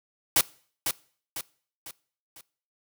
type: noise with echo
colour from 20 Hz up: white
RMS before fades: -20 dBFS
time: 0.36-0.41 s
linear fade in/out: 2 ms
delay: 500 ms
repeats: 4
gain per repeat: -7 dB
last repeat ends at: 2.41 s
effects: noise-tail reverb RT60 0.5 s tail -22 dB re dry